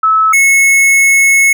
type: tone pair in turn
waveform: sine / square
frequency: 1300 / 2190 Hz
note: E6 / C#7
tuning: -24 / -22 cents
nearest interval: major sixth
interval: 902 cents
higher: second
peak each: -6 dBFS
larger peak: neither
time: 0.03-0.33 / 0.33-1.53 s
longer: second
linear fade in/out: 5 ms
effects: none